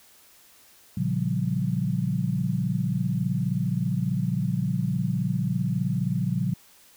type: chord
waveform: sine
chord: G half-diminished seventh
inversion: first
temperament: just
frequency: 117.6 / 141.12 / 176.4 / 196 Hz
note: Bb2 / Db3 / F3 / G3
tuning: +16 / +31 / +18 / 0 cents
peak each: -29 / -28 / -27 / -31 dBFS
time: 0.97-6.54 s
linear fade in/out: 5 ms
effects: white hiss -55 dBFS RMS until 6.96 s